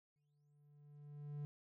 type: tone with exponential growth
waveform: triangle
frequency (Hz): 146.2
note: D3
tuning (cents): -7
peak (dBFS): -39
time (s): 0.16-1.45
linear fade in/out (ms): 0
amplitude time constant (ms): 280
effects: none